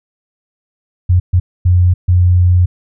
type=tone bursts at uneven times; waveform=sine; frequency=89.5 Hz; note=F2; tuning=43 cents sharp; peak=-6 dBFS; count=4; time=1.09-1.2 / 1.33-1.4 / 1.65-1.94 / 2.08-2.66 s; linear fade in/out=10 ms; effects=none